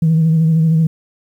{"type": "tone with vibrato", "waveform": "sine", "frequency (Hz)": 161, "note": "E3", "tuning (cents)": -41, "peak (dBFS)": -8, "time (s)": [0.02, 0.87], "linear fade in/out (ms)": 5, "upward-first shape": "sine", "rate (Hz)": 13, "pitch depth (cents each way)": 39, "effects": ["tanh soft clip ceiling -6 dBFS", "8-bit"]}